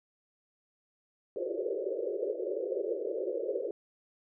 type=band-pass noise; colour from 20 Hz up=pink; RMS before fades=-34 dBFS; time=1.36-3.71 s; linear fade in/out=2 ms; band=350 to 570 Hz; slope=96 dB/octave; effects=none